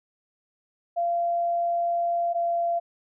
sine tone pair in turn, 688 / 685.3 Hz, F5 / F5, -26 / -33 cents, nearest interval unison, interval 7 cents, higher first, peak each -22 dBFS, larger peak neither, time 0.96-2.34 / 2.34-2.8 s, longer first, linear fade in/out 20 ms, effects none

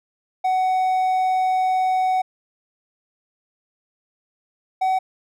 triangle tone pair in turn, 747 / 753.9 Hz, F#5 / F#5, +16 / +32 cents, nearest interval unison, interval 16 cents, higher second, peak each -15 dBFS, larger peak neither, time 0.44-2.22 / 4.81-4.99 s, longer first, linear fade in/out 10 ms, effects none

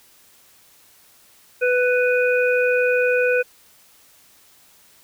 harmonic tone, 496.4 Hz, B4, 9 cents sharp, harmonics 1 / 3 / 5, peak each -17 / -22 / -24 dBFS, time 1.61-3.43 s, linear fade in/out 20 ms, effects white hiss -53 dBFS RMS until 5.03 s

